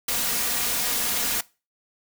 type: noise with comb filter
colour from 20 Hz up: white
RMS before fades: -25 dBFS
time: 0.08-1.41 s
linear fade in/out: 5 ms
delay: 4.2 ms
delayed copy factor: +0.55
effects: noise-tail reverb RT60 0.3 s tail -21 dB re dry